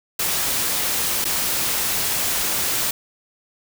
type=noise with dropouts; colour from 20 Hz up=white; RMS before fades=-22 dBFS; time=0.19-2.91 s; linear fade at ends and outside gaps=5 ms; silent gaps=1.244-1.251 s; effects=none